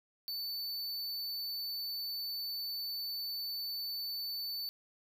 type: tone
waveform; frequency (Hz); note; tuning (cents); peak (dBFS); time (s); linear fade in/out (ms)
square; 4510; C#8; +29; -37; 0.28-4.69; 0
effects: none